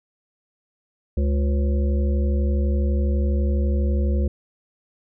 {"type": "harmonic tone with a mistuned harmonic", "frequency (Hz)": 70.7, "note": "C#2", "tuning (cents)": 35, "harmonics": [1, 3, 5, 7, 8], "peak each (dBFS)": [-18, -28, -32, -35, -36], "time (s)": [1.17, 4.28], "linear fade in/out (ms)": 5, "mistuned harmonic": 8, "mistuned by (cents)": -58, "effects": []}